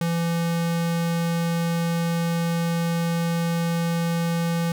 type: tone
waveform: square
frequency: 168.4 Hz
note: E3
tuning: 37 cents sharp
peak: -22 dBFS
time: 0.01-4.72 s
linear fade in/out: 2 ms
effects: none